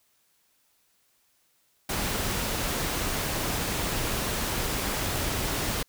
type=noise; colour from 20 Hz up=pink; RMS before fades=-29 dBFS; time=1.89-5.83 s; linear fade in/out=5 ms; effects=white hiss -68 dBFS RMS until 5.88 s